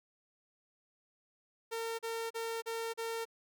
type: tone bursts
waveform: sawtooth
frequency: 456 Hz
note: A#4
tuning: 38 cents flat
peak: -32 dBFS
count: 5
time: 1.71-3.254 s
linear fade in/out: 20 ms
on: 280 ms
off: 36 ms
effects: none